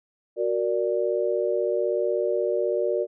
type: chord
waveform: sine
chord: Gb augmented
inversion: none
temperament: equal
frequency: 370 / 466.2 / 587.3 Hz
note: Gb4 / Bb4 / D5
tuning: 0 / 0 / 0 cents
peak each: -26 dBFS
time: 0.36-3.07 s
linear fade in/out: 50 ms
effects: none